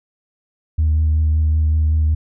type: tone with vibrato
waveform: sine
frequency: 77.78 Hz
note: D#2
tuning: in tune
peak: -11 dBFS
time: 0.78-2.15 s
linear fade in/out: 10 ms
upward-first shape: triangle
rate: 5.3 Hz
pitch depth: 20 cents each way
effects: tanh soft clip ceiling -10 dBFS